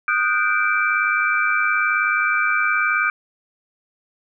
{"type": "tone cluster", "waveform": "sine", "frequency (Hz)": [1238, 1455, 1554, 2332], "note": ["D#6", "F#6", "G6", "D7"], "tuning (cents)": [-9, -29, -16, -13], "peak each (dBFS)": -22, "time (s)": [0.08, 3.1], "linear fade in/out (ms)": 2, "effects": []}